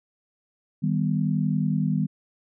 sine chord, Eb augmented, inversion none, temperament equal, 155.56 / 196 / 246.9 Hz, Eb3 / G3 / B3, 0 / 0 / 0 cents, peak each -24 / -25 / -28 dBFS, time 0.82-2.07 s, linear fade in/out 20 ms, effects none

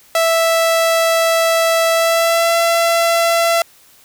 sawtooth tone with pitch glide, 659.3 to 673.2 Hz, E5 to E5, 0 to +36 cents, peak -8 dBFS, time 0.15-3.62 s, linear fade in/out 2 ms, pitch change +36 cents, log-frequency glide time 1.93-2.55 s, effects white hiss -48 dBFS RMS until 4.04 s

